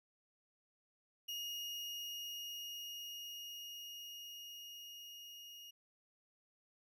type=tone with level ramp; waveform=35% pulse; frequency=2864 Hz; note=F7; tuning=43 cents sharp; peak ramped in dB=-39 to -50 dBFS; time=1.28-5.71 s; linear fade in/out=10 ms; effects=none